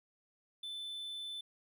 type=tone; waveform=triangle; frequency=3520 Hz; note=A7; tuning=in tune; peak=-39 dBFS; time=0.63-1.41 s; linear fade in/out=5 ms; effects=none